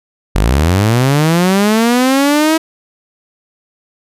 sawtooth linear sweep, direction up, 43.54 to 324.3 Hz, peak -5 dBFS, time 0.35-2.58 s, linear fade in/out 10 ms, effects resampled to 32000 Hz

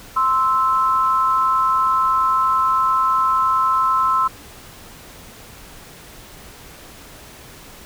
sine tone pair together, 1043 / 1314.1 Hz, C6 / E6, -6 / -6 cents, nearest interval major third, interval 400 cents, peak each -17 dBFS, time 0.16-4.28 s, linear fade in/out 10 ms, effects pink hiss -41 dBFS RMS until 7.85 s

